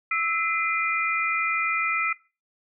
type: tone cluster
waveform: sine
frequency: 1313 / 2042 / 2411 Hz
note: E6 / C7 / D7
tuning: -7 / -43 / +45 cents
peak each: -26 dBFS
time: 0.11-2.13 s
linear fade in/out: 5 ms
effects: noise-tail reverb RT60 0.3 s tail -20 dB re dry